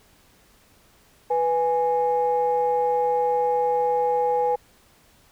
sine tone pair together, 493.9 / 830.6 Hz, B4 / G#5, 0 / 0 cents, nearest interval major sixth, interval 900 cents, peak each -21 dBFS, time 1.3-4.56 s, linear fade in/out 10 ms, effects tanh soft clip ceiling -12 dBFS + pink hiss -57 dBFS RMS until 5.31 s

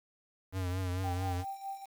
square tone with vibrato, 91.9 Hz, F#2, 11 cents flat, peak -33 dBFS, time 0.52-1.45 s, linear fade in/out 50 ms, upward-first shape triangle, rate 4.5 Hz, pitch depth 66 cents each way
sine tone with tremolo, 784 Hz, G5, in tune, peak -35 dBFS, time 1.03-1.86 s, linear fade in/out 20 ms, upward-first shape sine, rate 4.9 Hz, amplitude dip 75%
effects 9-bit

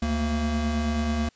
square tone pair together, 73.42 / 229.5 Hz, D2 / A#3, 0 / -27 cents, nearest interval octave + minor sixth, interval 1973 cents, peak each -27 dBFS, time 0.02-1.29 s, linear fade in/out 5 ms, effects white hiss -62 dBFS RMS until 1.35 s + resampled to 16000 Hz

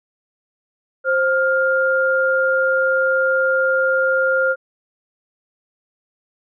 sine tone pair together, 526.7 / 1406 Hz, C5 / F6, +11 / +11 cents, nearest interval octave + perfect fourth, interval 1700 cents, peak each -17 dBFS, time 1.04-4.56 s, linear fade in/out 50 ms, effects none

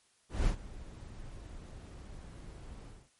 brown noise with ADSR envelope, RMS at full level -28 dBFS, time 0.29-3.1 s, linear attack 180 ms, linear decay 86 ms, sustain -19 dB, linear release 240 ms, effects white hiss -69 dBFS RMS until 3.19 s + MP3 48 kbps

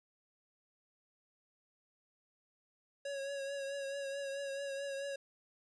square tone with vibrato, 554.4 Hz, C#5, in tune, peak -39 dBFS, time 3.05-5.16 s, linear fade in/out 5 ms, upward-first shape triangle, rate 4.6 Hz, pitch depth 37 cents each way, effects resampled to 22050 Hz

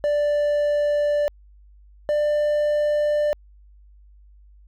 triangle tone pair in turn, 587.3 / 594.1 Hz, D5 / D5, 0 / +20 cents, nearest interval unison, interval 20 cents, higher second, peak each -16 dBFS, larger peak neither, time 0.04-1.28 / 2.09-3.33 s, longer neither, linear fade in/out 0 ms, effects added 50 Hz sine -47 dBFS peak until 4.67 s

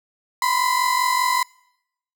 35% pulse tone pair together, 985.9 / 1031 Hz, B5 / C6, -3 / -26 cents, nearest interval minor second, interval 77 cents, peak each -19 / -19 dBFS, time 0.42-1.43 s, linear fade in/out 2 ms, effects noise-tail reverb RT60 0.8 s tail -25 dB re dry

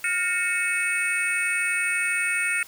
sine tone cluster, 1421 / 1833 / 2211 / 2579 / 8830 Hz, F6 / A#6 / C#7 / E7 / C#9, +30 / -30 / -5 / -39 / -8 cents, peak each -29 / -29 / -27 / -27 / -32 dBFS, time 0.04-2.63 s, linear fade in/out 2 ms, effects white hiss -47 dBFS RMS until 2.67 s

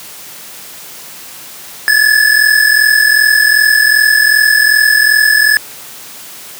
square tone pair together, 1694 / 1736.6 Hz, G#6 / A6, +34 / -23 cents, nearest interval unison, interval 43 cents, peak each -10 dBFS, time 1.88-5.57 s, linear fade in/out 0 ms, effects white hiss -31 dBFS RMS until 6.59 s + high-pass 100 Hz 12 dB/octave

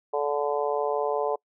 harmonic tone, 145.3 Hz, D3, 18 cents flat, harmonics 3 / 4 / 5 / 6 / 7, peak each -27 / -29 / -31 / -33 / -34 dBFS, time 0.13-1.36 s, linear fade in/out 10 ms, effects noise-tail reverb RT60 0.1 s tail -26 dB re dry

